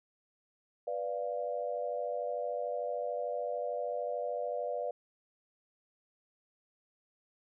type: chord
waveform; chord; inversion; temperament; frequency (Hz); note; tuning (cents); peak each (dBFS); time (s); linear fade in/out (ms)
sine; B diminished; none; equal; 493.9 / 587.3 / 698.5; B4 / D5 / F5; 0 / 0 / 0; -37 / -36 / -39; 0.87-4.91; 5
effects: none